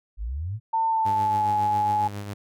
sine exponential sweep, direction up, 47.59 to 118.1 Hz, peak -27 dBFS, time 0.17-0.6 s, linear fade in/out 50 ms
sine tone with pitch glide, 899 to 843.7 Hz, A5 to G#5, +37 to +27 cents, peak -20 dBFS, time 0.73-2.08 s, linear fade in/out 10 ms, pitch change -110 cents, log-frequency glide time 0.88-1.51 s
sawtooth tone with tremolo, 101.8 Hz, G#2, 34 cents flat, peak -26 dBFS, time 1.05-2.34 s, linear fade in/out 10 ms, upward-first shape triangle, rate 7.3 Hz, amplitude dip 50%
effects none

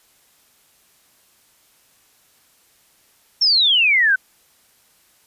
sine exponential sweep, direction down, 5520 to 1490 Hz, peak -12 dBFS, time 3.41-4.16 s, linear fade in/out 10 ms, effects white hiss -57 dBFS RMS until 5.26 s + resampled to 32000 Hz

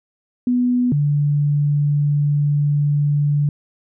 sine tone pair in turn, 246.9 / 145.74 Hz, B3 / D3, 0 / -13 cents, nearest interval major sixth, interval 913 cents, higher first, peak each -14 dBFS, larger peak neither, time 0.47-0.92 / 0.92-3.49 s, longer second, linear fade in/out 2 ms, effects none

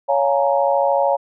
sine chord, Bb minor seventh, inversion first, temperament just, 559.4 / 699.2 / 839.1 / 932.3 Hz, Db5 / F5 / Ab5 / Bb5, +16 / +2 / +18 / 0 cents, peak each -17 / -21 / -21 / -22 dBFS, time 0.08-1.17 s, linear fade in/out 20 ms, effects none

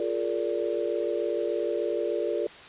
sine chord, Bb dominant seventh, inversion second, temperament just, 349.6 / 419.5 / 466.2 / 582.7 Hz, F4 / Ab4 / Bb4 / D5, +2 / +17 / 0 / -14 cents, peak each -31 dBFS, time 0-2.47 s, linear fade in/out 2 ms, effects white hiss -46 dBFS RMS until 2.68 s + resampled to 8000 Hz

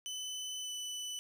25% pulse tone with pitch glide, 3014 to 2988 Hz, F#7 to F#7, +31 to +16 cents, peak -35 dBFS, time 0.06-1.19 s, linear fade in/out 0 ms, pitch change -15 cents, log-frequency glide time 0.61-0.71 s, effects none

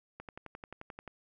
click train, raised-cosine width 0.5 ms, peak -29 dBFS, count 11, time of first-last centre 0.2-1.077 s, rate 11.4 Hz, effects none

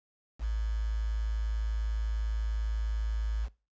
sine tone with quantisation, 54.3 Hz, A1, 22 cents flat, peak -28 dBFS, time 0.39-3.49 s, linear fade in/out 50 ms, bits 8, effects noise-tail reverb RT60 0.3 s tail -21 dB re dry + resampled to 16000 Hz

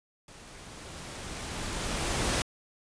pink noise with level ramp, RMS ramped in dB -50 to -27 dBFS, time 0.28-2.42 s, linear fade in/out 2 ms, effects resampled to 22050 Hz

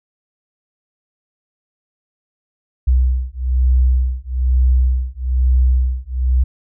sine beating tone pair, 62.8 / 63.9 Hz, B1 / C2, +30 / -40 cents, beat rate 1.1 Hz, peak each -15 dBFS, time 2.87-6.44 s, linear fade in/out 10 ms, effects none

